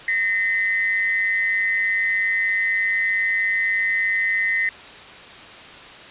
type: tone pair together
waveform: sine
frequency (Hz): 1844.2 / 2041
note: A#6 / C7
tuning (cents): -19 / -44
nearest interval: major second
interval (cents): 175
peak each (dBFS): -21 / -21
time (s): 0.08-4.69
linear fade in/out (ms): 2
effects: white hiss -40 dBFS RMS until 6.1 s + resampled to 8000 Hz